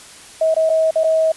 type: tone with dropouts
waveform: sine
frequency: 640 Hz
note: D#5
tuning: 49 cents sharp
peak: -12 dBFS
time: 0.41-1.32 s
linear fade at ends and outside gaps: 5 ms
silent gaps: 0.543-0.564 / 0.694-0.699 / 0.909-0.956 / 1.036-1.042 s
effects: white hiss -40 dBFS RMS until 1.36 s + resampled to 24000 Hz